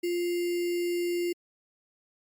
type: tone with sample-and-hold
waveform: sine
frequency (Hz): 349.2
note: F4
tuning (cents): 0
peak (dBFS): -26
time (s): 0.03-1.33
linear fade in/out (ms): 10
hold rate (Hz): 2450
effects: Opus 48 kbps